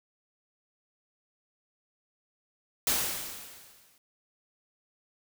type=noise with exponential decay; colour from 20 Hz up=white; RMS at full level=-25 dBFS; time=2.87-3.98 s; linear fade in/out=2 ms; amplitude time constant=240 ms; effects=none